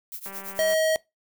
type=noise with tremolo; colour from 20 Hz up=violet; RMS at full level=-34 dBFS; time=0.12-0.79 s; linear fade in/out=0 ms; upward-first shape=triangle; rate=8.9 Hz; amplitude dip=95%
type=click train; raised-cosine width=0.5 ms; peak=-27 dBFS; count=94; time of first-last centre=0.26-0.737 s; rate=195 Hz
type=tone; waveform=square; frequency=635 Hz; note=D#5; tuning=35 cents sharp; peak=-21 dBFS; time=0.59-0.96 s; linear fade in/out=0 ms
effects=noise-tail reverb RT60 0.2 s tail -22 dB re dry